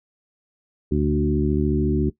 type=harmonic tone with a mistuned harmonic; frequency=74.1 Hz; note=D2; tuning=16 cents sharp; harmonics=1 / 2 / 3 / 4 / 5; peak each=-24 / -24 / -24 / -24 / -24 dBFS; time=0.91-2.1 s; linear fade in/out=10 ms; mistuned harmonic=2; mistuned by=-18 cents; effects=noise-tail reverb RT60 0.1 s tail -18 dB re dry